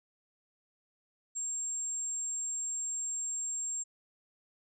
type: tone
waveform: sine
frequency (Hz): 7459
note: A#8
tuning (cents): 0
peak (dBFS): -33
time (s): 1.35-3.84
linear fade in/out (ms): 20
effects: none